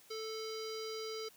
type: tone with low-pass filter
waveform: square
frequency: 440 Hz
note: A4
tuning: in tune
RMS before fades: -42 dBFS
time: 0.1-1.29 s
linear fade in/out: 10 ms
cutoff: 5000 Hz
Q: 5.5
effects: white hiss -62 dBFS RMS until 1.36 s + high-pass 60 Hz 12 dB/octave